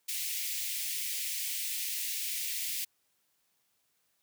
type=high-pass noise; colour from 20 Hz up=white; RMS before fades=-35 dBFS; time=0.08-2.85 s; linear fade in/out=10 ms; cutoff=2000 Hz; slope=48 dB/octave; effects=white hiss -75 dBFS RMS until 4.22 s + high-pass 60 Hz 12 dB/octave